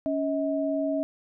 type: tone pair together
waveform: sine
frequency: 280.2 / 637 Hz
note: C#4 / D#5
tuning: +19 / +41 cents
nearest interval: octave + major second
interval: 1422 cents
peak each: -27 dBFS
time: 0.06-1.03 s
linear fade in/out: 0 ms
effects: none